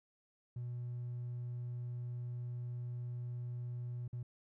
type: tone with dropouts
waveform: triangle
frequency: 121.7 Hz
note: B2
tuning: 25 cents flat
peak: -36 dBFS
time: 0.56-4.23 s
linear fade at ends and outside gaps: 5 ms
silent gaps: 4.079-4.129 s
effects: tanh soft clip ceiling -35 dBFS

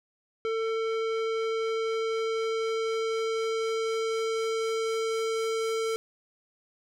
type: tone with low-pass filter sweep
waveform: square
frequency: 448 Hz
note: A4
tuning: 31 cents sharp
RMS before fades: -29 dBFS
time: 0.45-5.96 s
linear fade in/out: 0 ms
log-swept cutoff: 3000 to 10000 Hz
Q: 0.73
effects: none

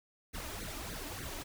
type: noise with flanger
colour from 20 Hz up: pink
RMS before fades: -42 dBFS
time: 0.33-1.44 s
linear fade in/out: 20 ms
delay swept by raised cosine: 0.47 to 3.37 ms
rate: 3.4 Hz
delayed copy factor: +0.9
effects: none

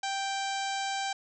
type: harmonic tone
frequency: 784 Hz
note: G5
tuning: in tune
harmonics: 1 / 2 / 3 / 4 / 5 / 6 / 7 / 8 / 9 / 10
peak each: -32 / -38 / -41 / -41 / -42 / -45 / -46 / -45 / -47 / -48 dBFS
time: 0.03-1.13 s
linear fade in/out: 5 ms
effects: none

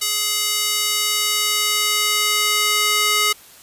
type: tone with high-pass filter sweep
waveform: square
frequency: 420 Hz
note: G#4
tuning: 19 cents sharp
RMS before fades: -19 dBFS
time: 0.01-3.33 s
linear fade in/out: 10 ms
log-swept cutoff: 3800 to 1700 Hz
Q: 0.73
effects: white hiss -45 dBFS RMS until 3.62 s + resampled to 32000 Hz

